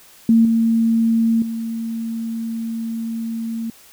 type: tone with level steps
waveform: sine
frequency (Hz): 227.4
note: A#3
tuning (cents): -43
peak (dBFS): -9 / -13 / -22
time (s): 0.29-3.7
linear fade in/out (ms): 2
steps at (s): 0.45 / 1.42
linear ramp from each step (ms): 2
effects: white hiss -47 dBFS RMS until 3.92 s